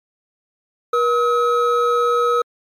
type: tone pair together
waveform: triangle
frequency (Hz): 479.2 / 1279.3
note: A#4 / D#6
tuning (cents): +48 / +48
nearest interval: octave + perfect fourth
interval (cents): 1700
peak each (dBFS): -15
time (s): 0.93-2.42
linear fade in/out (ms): 5
effects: MP3 96 kbps